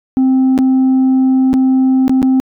sine tone with dropouts, 261.6 Hz, C4, in tune, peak -5 dBFS, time 0.17-2.4 s, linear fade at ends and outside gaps 0 ms, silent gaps 0.578-0.588 / 1.531-1.539 / 2.08-2.095 / 2.219-2.228 s, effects tanh soft clip ceiling -7 dBFS

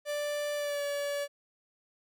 45% pulse tone with pitch glide, 587.3 to 572.6 Hz, D5 to D5, 0 to -44 cents, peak -31 dBFS, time 0.05-1.28 s, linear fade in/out 50 ms, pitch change -44 cents, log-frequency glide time 0.55-0.83 s, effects none

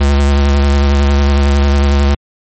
square tone with vibrato, 70.4 Hz, C#2, 27 cents sharp, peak -8 dBFS, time 0-2.15 s, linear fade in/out 10 ms, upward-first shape sine, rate 11 Hz, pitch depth 27 cents each way, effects MP3 32 kbps

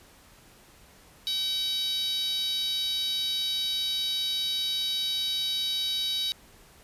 10% pulse tone with high-pass filter, 765 Hz, G5, 42 cents flat, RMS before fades -29 dBFS, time 1.27-6.32 s, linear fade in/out 0 ms, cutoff 3900 Hz, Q 5.6, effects pink hiss -55 dBFS RMS until 6.83 s + resampled to 32000 Hz

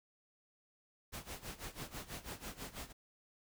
pink noise with tremolo, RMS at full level -44 dBFS, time 1.12-2.93 s, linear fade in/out 20 ms, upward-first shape sine, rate 6.1 Hz, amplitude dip 85%, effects none

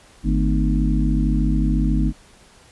harmonic tone with a mistuned harmonic, 51 Hz, G#1, 31 cents flat, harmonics 1 / 3 / 4 / 5 / 6, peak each -18 / -23 / -24 / -25 / -26 dBFS, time 0.23-2.13 s, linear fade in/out 50 ms, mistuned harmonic 4, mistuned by +140 cents, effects pink hiss -50 dBFS RMS until 2.71 s + resampled to 24000 Hz

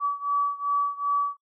sine beating tone pair, 1144 / 1146.6 Hz, D6 / D6, -46 / -42 cents, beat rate 2.6 Hz, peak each -25 / -27 dBFS, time 0-1.37 s, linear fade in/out 50 ms, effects noise-tail reverb RT60 0.1 s tail -26 dB re dry

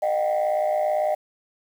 sine tone cluster, 610 / 717 / 775 Hz, D#5 / F5 / G5, -34 / +45 / -20 cents, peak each -20 / -26 / -25 dBFS, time 0.02-1.15 s, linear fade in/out 10 ms, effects tanh soft clip ceiling -16 dBFS + 8-bit

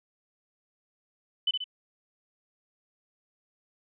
sine tone with echo, 3002 Hz, F#7, 24 cents sharp, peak -22 dBFS, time 1.47-1.51 s, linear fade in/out 5 ms, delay 66 ms, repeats 2, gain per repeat -5 dB, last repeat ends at 1.642 s, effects none

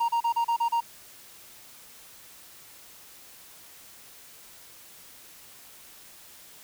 triangle tone bursts, 932.3 Hz, A#5, in tune, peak -20 dBFS, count 7, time 0-0.806 s, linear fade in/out 10 ms, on 86 ms, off 34 ms, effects white hiss -50 dBFS RMS until 6.63 s

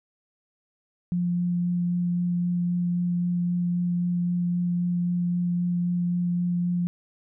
sine tone with vibrato, 175.7 Hz, F3, 11 cents sharp, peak -22 dBFS, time 1.12-6.87 s, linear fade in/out 0 ms, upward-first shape sine, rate 3.8 Hz, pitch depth 8 cents each way, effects none

